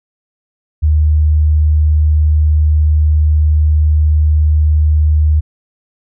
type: tone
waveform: sine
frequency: 76.4 Hz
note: D#2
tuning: 31 cents flat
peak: -7 dBFS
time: 0.82-5.41 s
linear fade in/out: 20 ms
effects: none